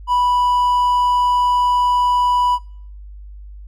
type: tone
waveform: triangle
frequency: 985 Hz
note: B5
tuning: 5 cents flat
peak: -11 dBFS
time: 0.07-2.59 s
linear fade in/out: 50 ms
effects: noise-tail reverb RT60 0.6 s tail -24 dB re dry + added 50 Hz sine -33 dBFS peak until 3.67 s